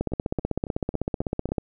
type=two click trains; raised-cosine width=2 ms; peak=-23 / -11 dBFS; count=6 / 26; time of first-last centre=0.12-1.49 / 0.01-1.582 s; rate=3.65 / 15.9 Hz; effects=none